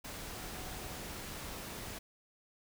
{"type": "tone in noise", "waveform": "sine", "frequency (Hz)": 740, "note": "F#5", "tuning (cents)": 0, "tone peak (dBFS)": -54, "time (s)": [0.34, 0.98], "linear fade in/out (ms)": 10, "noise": "pink", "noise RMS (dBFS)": -44, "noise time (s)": [0.04, 1.99], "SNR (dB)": -13, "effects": []}